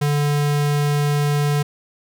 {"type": "tone", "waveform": "square", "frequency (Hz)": 145.9, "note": "D3", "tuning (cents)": -11, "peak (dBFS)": -17, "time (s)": [0.01, 1.63], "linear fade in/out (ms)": 10, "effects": []}